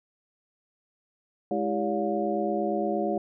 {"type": "tone cluster", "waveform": "sine", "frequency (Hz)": [210.6, 328.6, 397.2, 568, 711], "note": ["G#3", "E4", "G4", "C#5", "F5"], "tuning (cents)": [24, -5, 23, 42, 31], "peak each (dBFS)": -31, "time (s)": [1.51, 3.18], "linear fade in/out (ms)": 2, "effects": []}